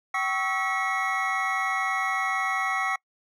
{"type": "tone cluster", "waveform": "triangle", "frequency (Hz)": [767, 1111, 1307, 1926, 2188], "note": ["G5", "C#6", "E6", "B6", "C#7"], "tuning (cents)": [-38, 4, -15, -44, -23], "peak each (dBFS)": -29, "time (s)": [0.14, 2.96], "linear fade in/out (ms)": 5, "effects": ["noise-tail reverb RT60 0.1 s tail -26 dB re dry"]}